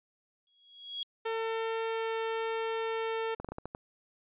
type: tone with exponential growth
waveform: sine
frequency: 3318 Hz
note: G#7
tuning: 2 cents flat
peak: -31 dBFS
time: 0.47-1.03 s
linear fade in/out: 1 ms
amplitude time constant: 120 ms
type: tone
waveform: sawtooth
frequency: 450.1 Hz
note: A4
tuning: 39 cents sharp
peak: -27 dBFS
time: 1.25-3.35 s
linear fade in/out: 10 ms
type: clicks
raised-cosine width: 1 ms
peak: -25 dBFS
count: 7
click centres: 3.4 / 3.446 / 3.488 / 3.52 / 3.584 / 3.656 / 3.749 s
effects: resampled to 8000 Hz